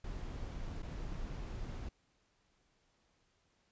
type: noise with dropouts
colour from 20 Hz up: brown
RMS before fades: -42 dBFS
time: 0.04-1.89 s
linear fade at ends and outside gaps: 5 ms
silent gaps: 0.822-0.828 s
effects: pink hiss -75 dBFS RMS until 3.71 s + resampled to 16000 Hz